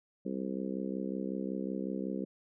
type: harmonic tone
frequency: 65.41 Hz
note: C2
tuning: in tune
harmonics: 3 / 4 / 5 / 6 / 7 / 8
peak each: -37 / -39 / -41 / -43 / -44 / -45 dBFS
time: 0.25-2.25 s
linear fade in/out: 10 ms
effects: none